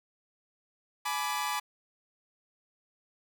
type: chord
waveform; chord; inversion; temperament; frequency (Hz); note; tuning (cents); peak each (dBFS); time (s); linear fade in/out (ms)
sawtooth; G# diminished; none; equal with one note detuned; 844.2 / 987.8 / 1174.7; G#5 / B5 / D6; +28 / 0 / 0; -31; 1.05-1.6; 10
effects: none